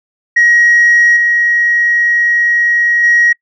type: tone with level steps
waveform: sine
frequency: 1895 Hz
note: A#6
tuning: 28 cents sharp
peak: -4 / -8 / -5 dBFS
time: 0.36-3.33 s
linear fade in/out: 10 ms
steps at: 1.16 / 3.03 s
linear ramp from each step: 10 ms
effects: noise-tail reverb RT60 0.1 s tail -25 dB re dry + tanh soft clip ceiling -2 dBFS